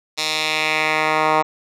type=tone with band-pass filter sweep; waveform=10% pulse; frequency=155.56 Hz; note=D#3; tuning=in tune; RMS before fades=-19 dBFS; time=0.17-1.43 s; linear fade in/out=20 ms; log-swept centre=4500 to 1100 Hz; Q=1.6; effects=none